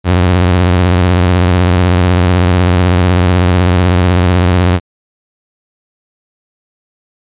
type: tone with vibrato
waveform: sawtooth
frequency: 89.8 Hz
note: F2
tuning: 49 cents sharp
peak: -3 dBFS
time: 0.04-4.8 s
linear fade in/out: 50 ms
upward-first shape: sine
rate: 16 Hz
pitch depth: 88 cents each way
effects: resampled to 8000 Hz